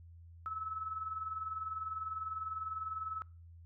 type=tone with tremolo; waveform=sine; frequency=1300 Hz; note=E6; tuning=24 cents flat; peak=-35 dBFS; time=0.46-3.22 s; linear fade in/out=0 ms; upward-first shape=sine; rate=20 Hz; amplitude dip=60%; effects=noise-tail reverb RT60 0.4 s tail -26 dB re dry + added 84 Hz sine -52 dBFS peak until 3.65 s